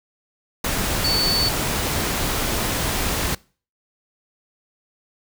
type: tone in noise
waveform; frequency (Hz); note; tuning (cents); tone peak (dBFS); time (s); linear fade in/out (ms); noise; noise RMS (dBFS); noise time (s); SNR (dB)
sine; 4486; C#8; +20; -19; 1.04-1.49; 5; pink; -23; 0.64-3.35; +1
effects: noise-tail reverb RT60 0.4 s tail -24 dB re dry